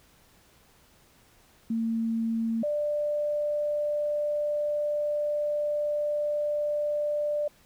sine tone pair in turn, 226.9 / 591.9 Hz, A#3 / D5, -47 / +13 cents, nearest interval octave + perfect fourth, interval 1660 cents, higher second, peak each -25 dBFS, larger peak neither, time 1.7-2.63 / 2.63-7.48 s, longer second, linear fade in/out 5 ms, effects pink hiss -60 dBFS RMS until 7.65 s

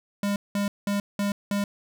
square tone bursts, 202.2 Hz, G#3, 46 cents flat, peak -24 dBFS, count 5, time 0.23-1.64 s, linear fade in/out 2 ms, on 130 ms, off 190 ms, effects none

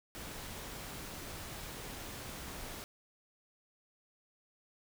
pink noise, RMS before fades -45 dBFS, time 0.15-2.84 s, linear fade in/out 0 ms, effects none

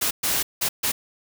white noise bursts at uneven times, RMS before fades -23 dBFS, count 4, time 0.01-0.11 / 0.23-0.43 / 0.61-0.69 / 0.83-0.92 s, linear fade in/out 10 ms, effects none

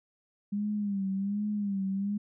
sine tone with vibrato, 201 Hz, G3, 44 cents sharp, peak -28 dBFS, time 0.52-2.18 s, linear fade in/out 10 ms, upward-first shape sine, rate 1.3 Hz, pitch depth 76 cents each way, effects none

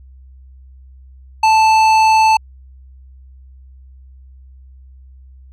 triangle tone with tanh clipping, 879 Hz, A5, 2 cents flat, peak -10 dBFS, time 1.43-2.37 s, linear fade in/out 5 ms, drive 18 dB, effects added 65 Hz sine -38 dBFS peak until 5.52 s

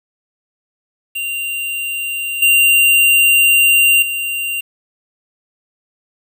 square tone with level steps, 2776 Hz, F7, 11 cents flat, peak -20 / -9 / -19 dBFS, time 1.15-4.61 s, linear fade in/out 10 ms, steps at 2.42 / 4.02 s, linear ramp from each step 5 ms, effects 7-bit

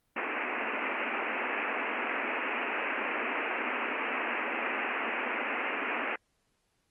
white band-pass noise, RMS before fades -33 dBFS, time 0.16-6.16 s, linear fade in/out 5 ms, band 220 to 2700 Hz, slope 96 dB/octave, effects pink hiss -75 dBFS RMS until 6.9 s + Opus 32 kbps

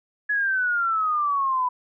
sine exponential sweep, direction down, 1700 to 987.8 Hz, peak -20 dBFS, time 0.29-1.69 s, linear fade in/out 10 ms, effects none

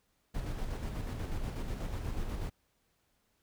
brown noise with tremolo, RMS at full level -35 dBFS, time 0.34-2.5 s, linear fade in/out 10 ms, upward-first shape square, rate 8.2 Hz, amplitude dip 35%, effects pink hiss -75 dBFS RMS until 3.42 s

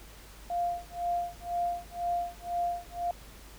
sine tone with tremolo, 698.5 Hz, F5, in tune, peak -26 dBFS, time 0.5-3.11 s, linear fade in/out 2 ms, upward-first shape sine, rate 2 Hz, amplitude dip 100%, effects added 50 Hz sine -50 dBFS peak until 3.58 s + pink hiss -52 dBFS RMS until 3.58 s

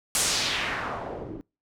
white noise with low-pass filter sweep, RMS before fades -29 dBFS, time 0.15-1.41 s, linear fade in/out 0 ms, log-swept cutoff 10000 to 260 Hz, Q 1.7, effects noise-tail reverb RT60 0.3 s tail -25 dB re dry

